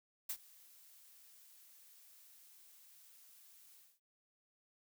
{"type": "noise with ADSR envelope", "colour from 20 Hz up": "blue", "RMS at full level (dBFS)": -39, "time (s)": [0.29, 4], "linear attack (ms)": 8, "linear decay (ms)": 69, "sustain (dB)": -23, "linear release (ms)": 220, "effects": []}